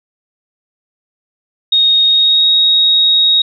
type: tone with pitch glide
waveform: sine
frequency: 3729 to 3770 Hz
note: A#7 to A#7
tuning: 0 to +19 cents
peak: -7 dBFS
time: 1.72-3.42 s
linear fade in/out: 5 ms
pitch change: +19 cents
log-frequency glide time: 2.05-2.48 s
effects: none